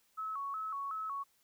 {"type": "tone with vibrato", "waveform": "sine", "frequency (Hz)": 1200, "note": "D6", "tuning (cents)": 37, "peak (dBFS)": -36, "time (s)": [0.17, 1.24], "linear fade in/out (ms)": 20, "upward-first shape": "square", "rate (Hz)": 2.7, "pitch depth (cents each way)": 130, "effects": ["white hiss -72 dBFS RMS until 1.43 s"]}